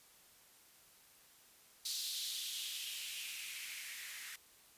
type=noise with band-pass filter sweep; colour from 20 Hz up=violet; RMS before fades=-44 dBFS; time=1.85-4.36 s; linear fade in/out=5 ms; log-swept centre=4200 to 1800 Hz; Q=3.3; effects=white hiss -64 dBFS RMS until 4.77 s + resampled to 32000 Hz